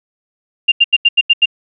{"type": "tone bursts", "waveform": "sine", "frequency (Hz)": 2794, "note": "F7", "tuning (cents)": 0, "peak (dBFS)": -5, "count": 7, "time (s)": [0.68, 1.458], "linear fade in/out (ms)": 10, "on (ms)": 40, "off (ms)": 83, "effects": []}